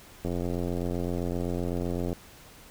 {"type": "click train", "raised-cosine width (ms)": 2, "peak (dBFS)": -18, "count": 166, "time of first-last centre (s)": [0.25, 2.129], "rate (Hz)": 87.8, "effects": ["pink hiss -51 dBFS RMS until 2.7 s"]}